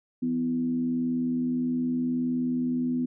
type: tone with frequency modulation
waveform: sine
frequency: 250.2 Hz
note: B3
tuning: 23 cents sharp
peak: -24 dBFS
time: 0.22-3.06 s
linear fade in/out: 10 ms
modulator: 79.2 Hz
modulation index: 0.46
effects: none